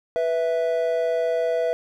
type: tone pair together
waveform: triangle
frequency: 492.9 / 658 Hz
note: B4 / E5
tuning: -3 / -3 cents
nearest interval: perfect fourth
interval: 500 cents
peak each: -21 dBFS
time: 0.16-1.73 s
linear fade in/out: 0 ms
effects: none